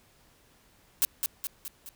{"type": "noise with echo", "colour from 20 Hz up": "blue", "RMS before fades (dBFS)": -23, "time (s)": [1.02, 1.05], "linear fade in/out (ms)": 0, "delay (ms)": 210, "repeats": 4, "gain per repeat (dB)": -5, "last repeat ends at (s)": 1.89, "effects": ["pink hiss -62 dBFS RMS until 1.95 s"]}